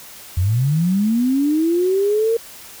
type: linear sweep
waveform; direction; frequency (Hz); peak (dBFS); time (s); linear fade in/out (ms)
sine; up; 82.41 to 464.1; -14; 0.37-2.37; 5
effects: white hiss -39 dBFS RMS until 2.8 s